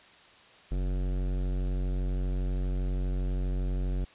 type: tone with hard clipping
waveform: sine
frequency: 46.25 Hz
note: F#1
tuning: in tune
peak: -29 dBFS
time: 0.71-4.05 s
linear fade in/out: 10 ms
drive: 17 dB
effects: white hiss -55 dBFS RMS until 4.14 s + resampled to 8000 Hz